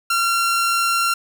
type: tone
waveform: sawtooth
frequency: 1371 Hz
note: F6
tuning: 32 cents flat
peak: -13 dBFS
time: 0.1-1.14 s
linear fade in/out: 5 ms
effects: 8-bit